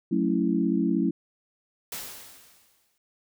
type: chord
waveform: sine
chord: F# minor seventh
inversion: none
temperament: equal with one note detuned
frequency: 184.04 / 220 / 277.2 / 329.6 Hz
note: F#3 / A3 / C#4 / E4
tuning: -9 / 0 / 0 / 0 cents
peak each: -27 dBFS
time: 0.11-1.11 s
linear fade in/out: 10 ms
type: noise with exponential decay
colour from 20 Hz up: white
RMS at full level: -34 dBFS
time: 1.92-2.98 s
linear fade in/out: 2 ms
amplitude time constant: 230 ms
effects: none